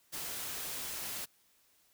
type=noise; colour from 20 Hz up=white; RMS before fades=-40 dBFS; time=0.12-1.26 s; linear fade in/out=20 ms; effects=white hiss -69 dBFS RMS until 1.93 s